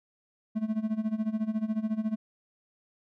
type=tone with tremolo; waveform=triangle; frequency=218 Hz; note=A3; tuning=16 cents flat; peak=-22 dBFS; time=0.55-2.16 s; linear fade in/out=20 ms; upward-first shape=sine; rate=14 Hz; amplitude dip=85%; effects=none